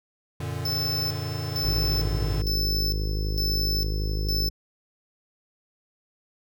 square chord, Gb augmented, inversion none, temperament equal, 92.5 / 116.54 / 146.83 Hz, Gb2 / Bb2 / D3, 0 / 0 / 0 cents, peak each -34 dBFS, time 0.4-2.42 s, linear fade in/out 5 ms
square tone with tremolo, 5274 Hz, E8, in tune, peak -26 dBFS, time 0.65-4.49 s, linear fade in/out 5 ms, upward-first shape square, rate 1.1 Hz, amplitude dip 75%
harmonic tone, 51.91 Hz, G#1, in tune, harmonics 1 / 2 / 3 / 4 / 5 / 6 / 7 / 8 / 9 / 10, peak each -25 / -32 / -36 / -48 / -46 / -42 / -42 / -42 / -45 / -51 dBFS, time 1.63-4.5 s, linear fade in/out 20 ms
effects none

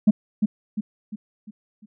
sine tone with echo, 211.7 Hz, G#3, 33 cents sharp, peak -8 dBFS, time 0.07-0.11 s, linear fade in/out 10 ms, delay 350 ms, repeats 5, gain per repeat -7 dB, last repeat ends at 1.86 s, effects tanh soft clip ceiling -9 dBFS

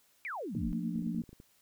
sine exponential sweep, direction down, 2465 to 30.25 Hz, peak -36 dBFS, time 0.25-0.73 s, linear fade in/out 0 ms
sine chord, Bb major seventh, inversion second, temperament equal with one note detuned, 174.61 / 223.7 / 233.1 / 293.7 Hz, F3 / A3 / Bb3 / D4, 0 / +29 / 0 / 0 cents, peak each -36 / -37 / -38 / -41 dBFS, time 0.55-1.22 s, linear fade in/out 2 ms
clicks, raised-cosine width 3 ms, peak -38 dBFS, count 10, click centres 0.958 / 0.99 / 1.023 / 1.069 / 1.147 / 1.186 / 1.238 / 1.292 / 1.33 / 1.401 s
effects white hiss -68 dBFS RMS until 1.61 s

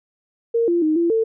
sine tone with pitch steps, 463.2 / 344.3 / 310.9 / 339.4 / 448 Hz, A#4 / F4 / D#4 / F4 / A4, -11 / -25 / -1 / -49 / +31 cents, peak -15 dBFS, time 0.54-1.24 s, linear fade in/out 10 ms, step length 140 ms, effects none

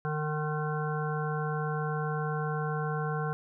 harmonic tone, 152.3 Hz, D#3, 37 cents flat, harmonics 1 / 3 / 5 / 7 / 9 / 10, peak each -31 / -36 / -38 / -39 / -41 / -41 dBFS, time 0.05-3.33 s, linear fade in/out 0 ms, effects none

